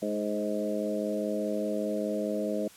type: harmonic tone with a mistuned harmonic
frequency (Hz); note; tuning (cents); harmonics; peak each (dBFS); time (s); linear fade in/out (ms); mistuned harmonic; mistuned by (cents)
104.9; G#2; +18; 2 / 3 / 4 / 5 / 6; -33 / -35 / -36 / -34 / -34; 0.02-2.68; 5; 3; -22
effects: white hiss -53 dBFS RMS until 2.76 s + low-pass 12000 Hz 12 dB/octave